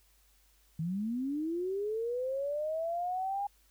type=linear sweep; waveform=sine; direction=up; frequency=153.8 to 816 Hz; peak=-31 dBFS; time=0.79-3.47 s; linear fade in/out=5 ms; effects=added 50 Hz sine -66 dBFS peak until 3.7 s + white hiss -68 dBFS RMS until 3.7 s

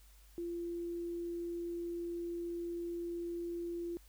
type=tone; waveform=sine; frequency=343.3 Hz; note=F4; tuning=30 cents flat; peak=-37 dBFS; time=0.38-3.97 s; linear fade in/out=0 ms; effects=added 50 Hz sine -58 dBFS peak until 4.08 s + white hiss -66 dBFS RMS until 4.08 s

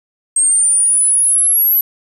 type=linear sweep; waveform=sine; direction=up; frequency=8372 to 11860 Hz; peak=-7 dBFS; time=0.36-1.81 s; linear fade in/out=5 ms; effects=tanh soft clip ceiling -8 dBFS + 7-bit

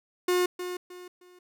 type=tone with echo; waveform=45% pulse; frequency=359.7 Hz; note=F#4; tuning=49 cents flat; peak=-22 dBFS; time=0.28-0.46 s; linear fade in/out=5 ms; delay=310 ms; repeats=3; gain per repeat=-10 dB; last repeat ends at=1.39 s; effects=none

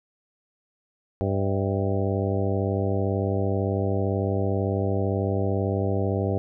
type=harmonic tone with a mistuned harmonic; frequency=98 Hz; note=G2; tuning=in tune; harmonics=1 / 2 / 3 / 4 / 5 / 6 / 7 / 8; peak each=-25 / -30 / -32 / -30 / -31 / -34 / -34 / -38 dBFS; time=1.21-6.38 s; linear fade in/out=0 ms; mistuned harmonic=7; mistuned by=-64 cents; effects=none

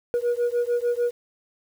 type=beating tone pair; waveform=sine; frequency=477.3 / 484 Hz; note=A#4 / B4; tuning=+41 / -35 cents; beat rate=6.7 Hz; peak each=-22 dBFS; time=0.14-1.11 s; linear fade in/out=0 ms; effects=tanh soft clip ceiling -18 dBFS + 8-bit

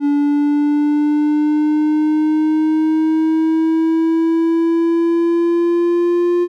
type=exponential sweep; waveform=triangle; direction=up; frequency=287.1 to 351.6 Hz; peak=-10 dBFS; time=0-6.48 s; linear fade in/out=50 ms; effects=none

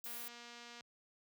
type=noise; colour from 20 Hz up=violet; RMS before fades=-46 dBFS; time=0.04-0.28 s; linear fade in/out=0 ms
type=click train; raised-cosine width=0.2 ms; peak=-36 dBFS; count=179; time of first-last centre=0.06-0.808 s; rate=238 Hz
effects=high-pass 80 Hz 12 dB/octave

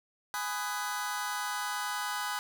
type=chord; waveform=sawtooth; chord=G# minor seventh; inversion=none; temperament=just; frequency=830.6 / 996.7 / 1245.9 / 1495.1 Hz; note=G#5 / B5 / D#6 / F#6; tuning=0 / +16 / +2 / +18 cents; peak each=-34 dBFS; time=0.34-2.39 s; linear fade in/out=0 ms; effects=none

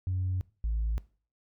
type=tone pair in turn; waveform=sine; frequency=92.5 / 55 Hz; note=F#2 / A1; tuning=0 / 0 cents; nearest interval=major sixth; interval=900 cents; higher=first; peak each=-26 / -25 dBFS; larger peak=second; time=0.07-0.41 / 0.64-0.98 s; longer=neither; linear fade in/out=0 ms; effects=noise-tail reverb RT60 0.4 s tail -21 dB re dry + tanh soft clip ceiling -24 dBFS

